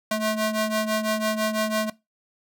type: ring-modulated tone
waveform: sawtooth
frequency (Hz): 432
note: A4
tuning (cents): -32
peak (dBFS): -16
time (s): 0.11-1.9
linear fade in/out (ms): 5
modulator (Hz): 213
effects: noise-tail reverb RT60 0.2 s tail -19 dB re dry